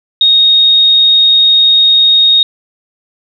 sine tone, 3729 Hz, A#7, in tune, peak -4 dBFS, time 0.21-2.43 s, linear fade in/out 2 ms, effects none

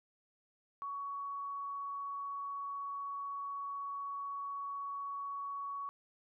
sine tone, 1121 Hz, C#6, 19 cents sharp, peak -38 dBFS, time 0.82-5.89 s, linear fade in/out 0 ms, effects none

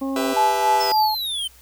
harmonic tone, 270.3 Hz, C#4, 44 cents flat, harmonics 1 / 2 / 3 / 4, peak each -23 / -31 / -36 / -36 dBFS, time 0.01-0.34 s, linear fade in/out 10 ms
sawtooth chord, E minor, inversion first, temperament just, 395.6 / 494.4 / 659.3 Hz, G4 / B4 / E5, +16 / +2 / 0 cents, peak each -23 dBFS, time 0.16-0.92 s, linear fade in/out 2 ms
sine tone with tremolo, 861 Hz, A5, 38 cents flat, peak -14 dBFS, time 0.36-1.15 s, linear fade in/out 10 ms, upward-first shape sine, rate 3.5 Hz, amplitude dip 60%
square linear sweep, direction down, 5300 to 3038 Hz, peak -24 dBFS, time 0.8-1.48 s, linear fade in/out 10 ms
effects added 61 Hz sine -51 dBFS peak until 1.61 s + white hiss -51 dBFS RMS until 1.61 s

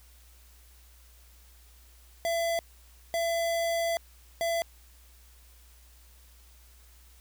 square tone bursts at uneven times, 672 Hz, E5, 33 cents sharp, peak -27 dBFS, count 3, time 2.25-2.59 / 3.14-3.97 / 4.41-4.62 s, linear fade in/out 0 ms, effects added 60 Hz sine -54 dBFS peak until 7.2 s + white hiss -60 dBFS RMS until 7.2 s

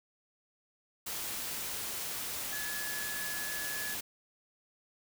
sine tone in noise, 1702 Hz, G#6, 42 cents sharp, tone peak -39 dBFS, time 2.52-3.95 s, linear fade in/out 10 ms, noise white, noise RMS -38 dBFS, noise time 1.06-4.01 s, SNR -4 dB, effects none

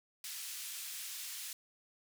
white band-pass noise, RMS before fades -44 dBFS, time 0.24-1.53 s, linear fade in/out 2 ms, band 2200 to 14000 Hz, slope 12 dB/octave, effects none

